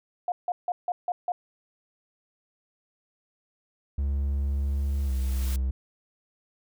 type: tone bursts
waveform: sine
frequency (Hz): 713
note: F5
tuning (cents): +36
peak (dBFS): -24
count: 6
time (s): 0.28-1.32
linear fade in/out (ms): 2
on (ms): 40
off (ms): 160
type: tone with pitch glide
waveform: triangle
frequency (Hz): 69.8 to 65.13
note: C#2 to C2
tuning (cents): +13 to -7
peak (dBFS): -22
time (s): 3.98-5.71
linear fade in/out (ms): 5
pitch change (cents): -120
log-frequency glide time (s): 5.06-5.12
type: noise with exponential growth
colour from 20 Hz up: white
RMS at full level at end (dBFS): -39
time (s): 3.99-5.56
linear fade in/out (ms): 1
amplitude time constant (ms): 340
effects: none